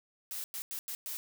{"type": "noise bursts at uneven times", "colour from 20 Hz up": "blue", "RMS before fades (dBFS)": -39, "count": 5, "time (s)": [[0.31, 0.44], [0.54, 0.62], [0.71, 0.79], [0.88, 0.95], [1.06, 1.17]], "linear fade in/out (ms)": 0, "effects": []}